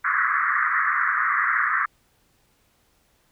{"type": "band-pass noise", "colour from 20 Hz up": "pink", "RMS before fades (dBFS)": -22, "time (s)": [0.04, 1.86], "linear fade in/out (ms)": 10, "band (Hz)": [1100, 2000], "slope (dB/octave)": 96, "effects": ["pink hiss -64 dBFS RMS until 3.31 s"]}